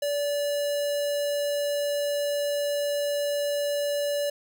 square tone with notch filter, 578 Hz, D5, 28 cents flat, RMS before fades -27 dBFS, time 0.02-4.3 s, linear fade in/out 5 ms, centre 1500 Hz, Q 1.7, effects none

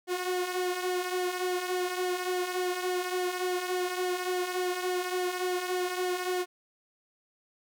sawtooth tone with flanger, 363 Hz, F#4, 33 cents flat, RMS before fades -31 dBFS, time 0.07-6.46 s, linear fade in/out 50 ms, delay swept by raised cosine 0.76 to 3.06 ms, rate 3.5 Hz, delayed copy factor -0.55, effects none

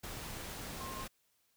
sine tone in noise, 1064 Hz, C6, 29 cents sharp, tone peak -44 dBFS, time 0.8-1.05 s, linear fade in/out 10 ms, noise pink, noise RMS -44 dBFS, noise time 0.03-1.08 s, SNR -3 dB, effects white hiss -75 dBFS RMS until 1.56 s

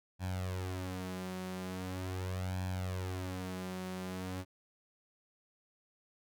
sawtooth tone with flanger, 92.5 Hz, F#2, in tune, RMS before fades -39 dBFS, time 0.19-4.45 s, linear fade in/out 50 ms, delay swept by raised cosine 1.2 to 5.3 ms, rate 0.41 Hz, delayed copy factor +0.75, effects none

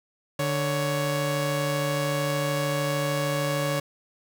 sawtooth tone pair together, 147.7 / 557.6 Hz, D3 / C#5, +10 / +10 cents, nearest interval octave + major seventh, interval 2300 cents, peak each -23 dBFS, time 0.39-3.8 s, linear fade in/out 5 ms, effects none

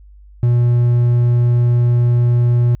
triangle tone, 120.5 Hz, B2, 42 cents flat, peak -8 dBFS, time 0.43-2.75 s, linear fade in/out 0 ms, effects added 50 Hz sine -39 dBFS peak until 2.8 s

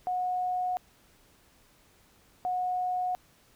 sine tone pair in turn, 729 / 729 Hz, F#5 / F#5, -26 / -26 cents, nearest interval unison, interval 0 cents, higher neither, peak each -27 dBFS, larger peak neither, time 0.07-0.77 / 2.45-3.15 s, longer neither, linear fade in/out 0 ms, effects pink hiss -62 dBFS RMS until 3.55 s

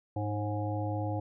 harmonic tone with a mistuned harmonic, 103.8 Hz, G#2, in tune, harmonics 1 / 3 / 5 / 7 / 8, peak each -32 / -37 / -39 / -40 / -41 dBFS, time 0.16-1.2 s, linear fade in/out 5 ms, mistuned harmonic 5, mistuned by +49 cents, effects none

